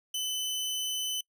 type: tone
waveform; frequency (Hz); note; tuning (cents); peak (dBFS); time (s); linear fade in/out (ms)
sawtooth; 3025; F#7; +38; -27; 0.14-1.21; 5
effects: noise-tail reverb RT60 0.1 s tail -26 dB re dry